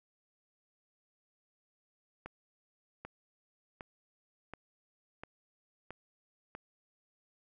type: accelerating click train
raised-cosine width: 0.5 ms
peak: -28 dBFS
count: 7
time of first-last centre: 2.26-6.551 s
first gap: 790 ms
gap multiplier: 0.96
effects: none